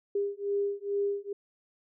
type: beating tone pair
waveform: sine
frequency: 401.8 / 404.1 Hz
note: G4 / G#4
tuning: +43 / -47 cents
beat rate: 2.3 Hz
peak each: -31 dBFS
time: 0.15-1.33 s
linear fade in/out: 5 ms
effects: none